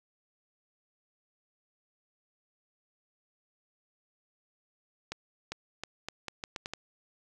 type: accelerating click train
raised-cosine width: 0.2 ms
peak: -19 dBFS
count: 9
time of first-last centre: 5.12-6.736 s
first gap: 400 ms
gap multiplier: 0.79
effects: none